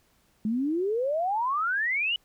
sine exponential sweep, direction up, 207.7 to 3000 Hz, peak -24 dBFS, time 0.45-2.16 s, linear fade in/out 2 ms, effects pink hiss -66 dBFS RMS until 2.24 s

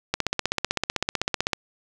click train, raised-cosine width 0.2 ms, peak -5 dBFS, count 23, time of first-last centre 0.14-1.532 s, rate 15.8 Hz, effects none

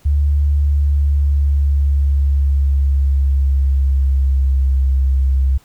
sine tone with pitch glide, 72.2 to 66.59 Hz, D2 to C2, -29 to +31 cents, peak -11 dBFS, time 0.05-5.58 s, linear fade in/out 10 ms, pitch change -140 cents, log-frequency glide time 0.51-4.77 s, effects pink hiss -52 dBFS RMS until 5.64 s

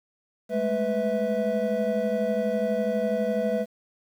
triangle tone cluster, 206.4 / 218.5 / 496.7 / 653 Hz, G#3 / A3 / B4 / E5, -10 / -12 / +10 / -17 cents, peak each -28 / -29 / -25 / -26 dBFS, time 0.49-3.66 s, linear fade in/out 50 ms, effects 9-bit

